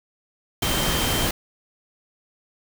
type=tone in noise; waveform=sine; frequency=3136 Hz; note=G7; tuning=in tune; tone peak=-29 dBFS; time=0.62-1.27 s; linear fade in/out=5 ms; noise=pink; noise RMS=-23 dBFS; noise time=0.62-1.31 s; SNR=-9 dB; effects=none